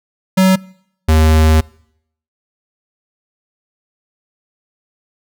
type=tone pair in turn; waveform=square; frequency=188.4 / 78.73 Hz; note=F#3 / D#2; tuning=+32 / +21 cents; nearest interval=octave + minor third; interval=1511 cents; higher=first; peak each=-8 dBFS; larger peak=neither; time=0.37-0.56 / 1.08-1.61 s; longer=second; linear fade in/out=10 ms; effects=noise-tail reverb RT60 0.7 s tail -24 dB re dry